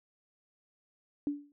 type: tone with exponential decay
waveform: sine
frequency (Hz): 289.1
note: D4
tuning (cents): -27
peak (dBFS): -26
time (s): 1.27-1.52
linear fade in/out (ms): 1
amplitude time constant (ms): 54
effects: none